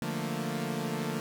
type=chord; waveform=sawtooth; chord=Bb major seventh; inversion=first; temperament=equal; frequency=146.83 / 174.61 / 220 / 233.1 Hz; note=D3 / F3 / A3 / Bb3; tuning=0 / 0 / 0 / 0 cents; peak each=-33 dBFS; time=0.02-1.2 s; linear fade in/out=0 ms; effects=none